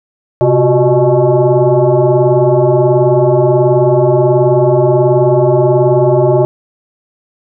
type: tone with frequency modulation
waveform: sine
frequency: 113.7 Hz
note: A#2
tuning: 43 cents flat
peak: -6 dBFS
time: 0.41-6.45 s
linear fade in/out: 0 ms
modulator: 246 Hz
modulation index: 2.5
effects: none